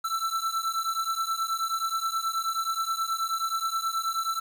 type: beating tone pair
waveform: square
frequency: 1328 / 1337.4 Hz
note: E6 / E6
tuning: +12 / +25 cents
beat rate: 9.4 Hz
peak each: -30 / -31 dBFS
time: 0.04-4.4 s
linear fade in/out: 10 ms
effects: 9-bit